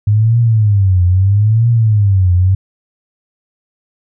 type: tone with vibrato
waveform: sine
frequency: 102.5 Hz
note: G#2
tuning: 22 cents flat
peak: -7 dBFS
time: 0.07-2.55 s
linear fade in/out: 5 ms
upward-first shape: triangle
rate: 0.77 Hz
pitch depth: 260 cents each way
effects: none